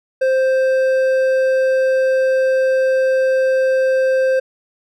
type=tone with hard clipping; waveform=triangle; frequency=524 Hz; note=C5; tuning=2 cents sharp; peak=-14 dBFS; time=0.21-4.4 s; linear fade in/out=10 ms; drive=10 dB; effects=none